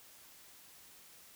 silence, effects white hiss -58 dBFS RMS until 1.35 s

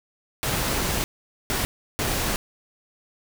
pink noise bursts at uneven times, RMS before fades -25 dBFS, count 3, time 0.43-1.04 / 1.5-1.65 / 1.99-2.36 s, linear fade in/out 0 ms, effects none

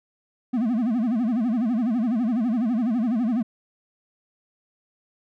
triangle tone with vibrato, 233.1 Hz, A#3, in tune, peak -18 dBFS, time 0.53-3.43 s, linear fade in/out 10 ms, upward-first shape sine, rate 12 Hz, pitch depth 180 cents each way, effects none

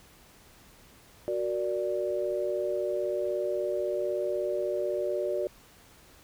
sine chord, Gb augmented, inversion none, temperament equal, 370 / 466.2 / 587.3 Hz, Gb4 / Bb4 / D5, 0 / 0 / 0 cents, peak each -31 / -35 / -30 dBFS, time 1.28-5.47 s, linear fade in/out 0 ms, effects pink hiss -56 dBFS RMS until 6.23 s

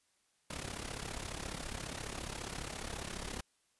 pink noise with amplitude modulation, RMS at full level -39 dBFS, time 0.5-3.41 s, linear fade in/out 5 ms, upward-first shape sine, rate 34.6 Hz, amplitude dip 75%, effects white hiss -75 dBFS RMS until 3.79 s + resampled to 24000 Hz

